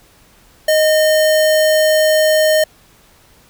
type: tone with sample-and-hold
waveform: sine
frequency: 622.3 Hz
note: D#5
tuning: in tune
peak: -9 dBFS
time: 0.68-2.64 s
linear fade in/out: 5 ms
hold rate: 2450 Hz
effects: pink hiss -49 dBFS RMS until 3.49 s